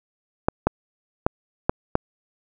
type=clicks; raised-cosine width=1 ms; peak=-3 dBFS; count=5; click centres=0.485 / 0.67 / 1.265 / 1.695 / 1.954 s; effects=none